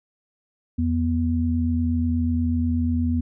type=tone pair together; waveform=sine; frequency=84 / 243.7 Hz; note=E2 / B3; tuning=+33 / -23 cents; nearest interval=octave + tritone; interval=1844 cents; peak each=-22 dBFS; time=0.78-3.21 s; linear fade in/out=10 ms; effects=none